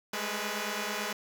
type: tone cluster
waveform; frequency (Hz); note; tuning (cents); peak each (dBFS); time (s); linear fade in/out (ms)
5% pulse; 204.7 / 213.7 / 492.4; G#3 / G#3 / B4; -25 / +50 / -5; -25; 0.13-1.13; 5
effects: none